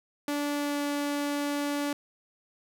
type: tone with pitch glide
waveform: sawtooth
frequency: 290.1 to 288.4 Hz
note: D4 to D4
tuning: -21 to -31 cents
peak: -24 dBFS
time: 0.28-1.93 s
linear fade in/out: 2 ms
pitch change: -10 cents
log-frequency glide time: 0.54-0.81 s
effects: none